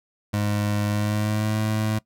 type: tone with pitch glide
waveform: 25% pulse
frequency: 103.83 to 108.3 Hz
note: G#2 to A2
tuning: 0 to -27 cents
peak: -18 dBFS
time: 0.33-1.99 s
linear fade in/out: 10 ms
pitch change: +73 cents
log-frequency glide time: 0.88-1.6 s
effects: noise-tail reverb RT60 0.1 s tail -20 dB re dry